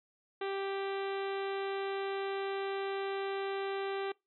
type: harmonic tone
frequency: 392 Hz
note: G4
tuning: in tune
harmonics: 1 / 2 / 3 / 4 / 5 / 6 / 7 / 8 / 9 / 10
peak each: -35 / -41 / -45 / -47 / -49 / -51 / -52 / -53 / -54 / -55 dBFS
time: 0.41-4.12 s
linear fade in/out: 5 ms
effects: noise-tail reverb RT60 0.2 s tail -23 dB re dry